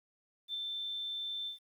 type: tone with ADSR envelope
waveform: sine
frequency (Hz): 3549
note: A7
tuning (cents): +14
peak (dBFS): -33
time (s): 0.48-1.59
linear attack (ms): 63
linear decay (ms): 4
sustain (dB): -3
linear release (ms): 120
effects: 11-bit